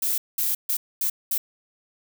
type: noise bursts at uneven times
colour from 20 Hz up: violet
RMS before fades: -24 dBFS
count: 5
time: 0.02-0.18 / 0.38-0.55 / 0.69-0.77 / 1.01-1.1 / 1.31-1.38 s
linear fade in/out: 5 ms
effects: none